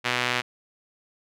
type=tone with band-pass filter; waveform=sawtooth; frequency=123.4 Hz; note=B2; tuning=1 cent flat; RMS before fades=-26 dBFS; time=0.04-0.42 s; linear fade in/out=20 ms; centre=2400 Hz; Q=1.2; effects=none